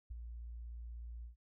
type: tone with ADSR envelope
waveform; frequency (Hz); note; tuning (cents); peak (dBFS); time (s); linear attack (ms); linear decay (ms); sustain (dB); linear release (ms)
sine; 58.27; A#1; 0; -39; 0.1-1.36; 12; 16; -5; 120
effects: none